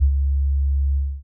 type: tone with ADSR envelope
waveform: sine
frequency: 69.3 Hz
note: C#2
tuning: in tune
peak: -10 dBFS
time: 0-1.23 s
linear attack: 30 ms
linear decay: 78 ms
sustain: -6 dB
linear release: 270 ms
effects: none